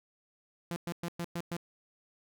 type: tone bursts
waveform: sawtooth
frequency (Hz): 171.5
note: F3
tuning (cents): -31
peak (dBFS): -30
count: 6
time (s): 0.71-1.566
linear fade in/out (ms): 0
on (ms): 51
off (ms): 110
effects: none